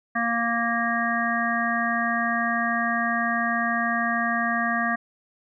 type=harmonic tone; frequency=233.1 Hz; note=A#3; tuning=in tune; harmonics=1 / 3 / 5 / 7 / 8; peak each=-28 / -28 / -28 / -28 / -28 dBFS; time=0.15-4.96 s; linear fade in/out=10 ms; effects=none